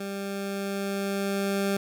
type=tone with level ramp; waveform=20% pulse; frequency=197.8 Hz; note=G3; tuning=16 cents sharp; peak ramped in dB=-27 to -19 dBFS; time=0-1.77 s; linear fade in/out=5 ms; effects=none